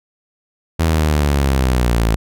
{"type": "linear sweep", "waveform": "sawtooth", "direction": "down", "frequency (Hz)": [82.41, 54], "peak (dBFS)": -9, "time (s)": [0.79, 2.16], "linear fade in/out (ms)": 10, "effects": []}